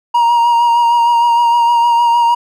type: tone with vibrato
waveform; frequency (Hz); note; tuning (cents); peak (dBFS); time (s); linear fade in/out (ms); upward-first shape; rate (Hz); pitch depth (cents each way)
triangle; 943; A#5; +20; -6; 0.14-2.35; 10; sine; 6.5; 24
effects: none